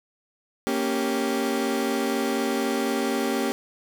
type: chord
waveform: 30% pulse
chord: G diminished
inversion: first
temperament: equal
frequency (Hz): 233.1 / 277.2 / 392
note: Bb3 / Db4 / G4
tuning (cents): 0 / 0 / 0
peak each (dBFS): -25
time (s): 0.67-3.52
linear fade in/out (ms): 0
effects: none